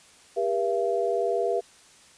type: tone cluster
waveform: sine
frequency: 399.4 / 479.7 / 677 Hz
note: G4 / A#4 / E5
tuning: +32 / +50 / +46 cents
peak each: -27 dBFS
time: 0.36-1.61 s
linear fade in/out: 20 ms
effects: white hiss -54 dBFS RMS until 2.17 s + resampled to 22050 Hz